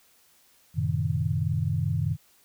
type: chord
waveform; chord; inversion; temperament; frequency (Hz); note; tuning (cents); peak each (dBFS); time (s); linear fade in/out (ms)
sine; F# diminished seventh; none; equal with one note detuned; 92.5 / 111.86 / 130.81 / 155.56; F#2 / A2 / C3 / Eb3; 0 / +29 / 0 / 0; -29 / -30 / -30 / -28; 0.74-2.17; 50
effects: white hiss -61 dBFS RMS until 2.44 s